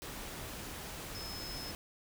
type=tone in noise; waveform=sine; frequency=5180 Hz; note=E8; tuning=31 cents flat; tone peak=-44 dBFS; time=1.15-1.71 s; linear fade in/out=0 ms; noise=pink; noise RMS=-44 dBFS; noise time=0.02-1.75 s; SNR=-3 dB; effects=none